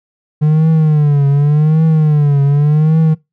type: tone with vibrato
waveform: triangle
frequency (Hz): 150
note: D3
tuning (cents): +37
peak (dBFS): -5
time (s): 0.41-3.15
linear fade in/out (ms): 20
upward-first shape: triangle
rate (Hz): 0.87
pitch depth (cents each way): 130
effects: noise-tail reverb RT60 0.2 s tail -22 dB re dry